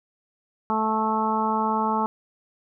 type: harmonic tone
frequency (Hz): 218.7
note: A3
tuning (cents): -10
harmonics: 1 / 2 / 3 / 4 / 5 / 6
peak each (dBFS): -27 / -31 / -35 / -24 / -28 / -31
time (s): 0.7-2.06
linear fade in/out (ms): 0
effects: none